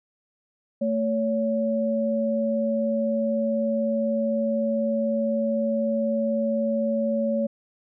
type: tone pair together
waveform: sine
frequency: 223.4 / 563 Hz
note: A3 / C#5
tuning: +27 / +27 cents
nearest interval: octave + major third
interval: 1600 cents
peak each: -24 dBFS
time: 0.81-7.47 s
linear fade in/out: 10 ms
effects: none